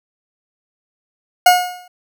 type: tone with exponential decay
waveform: 40% pulse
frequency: 721 Hz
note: F#5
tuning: 45 cents flat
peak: -3 dBFS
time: 1.46-1.88 s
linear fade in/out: 5 ms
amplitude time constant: 91 ms
effects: none